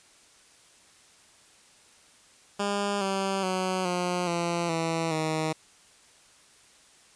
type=tone with pitch steps; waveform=10% pulse; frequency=202.2 / 193.96 / 186.06 / 178.48 / 171.21 / 164.24 / 157.55 Hz; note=G#3 / G3 / F#3 / F3 / F3 / E3 / D#3; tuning=-46 / -18 / +10 / +38 / -34 / -6 / +22 cents; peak=-18 dBFS; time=2.59-5.53 s; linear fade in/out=10 ms; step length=420 ms; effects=white hiss -57 dBFS RMS until 7.15 s + resampled to 22050 Hz